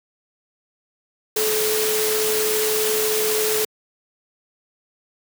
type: tone in noise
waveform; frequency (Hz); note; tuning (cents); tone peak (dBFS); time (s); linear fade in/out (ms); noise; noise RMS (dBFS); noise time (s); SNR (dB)
sine; 431.6; A4; -33; -21; 1.36-3.65; 5; white; -23; 1.36-3.65; -1
effects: high-pass 150 Hz 12 dB/octave